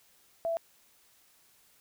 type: tone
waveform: sine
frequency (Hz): 665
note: E5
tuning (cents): +15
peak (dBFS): -28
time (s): 0.45-0.57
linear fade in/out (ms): 0
effects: white hiss -64 dBFS RMS until 1.8 s